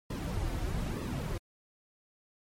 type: noise with flanger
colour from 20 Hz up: brown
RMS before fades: -34 dBFS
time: 0.1-1.38 s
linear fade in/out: 5 ms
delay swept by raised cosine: 1.3 to 5 ms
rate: 1.1 Hz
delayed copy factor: -0.7
effects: MP3 64 kbps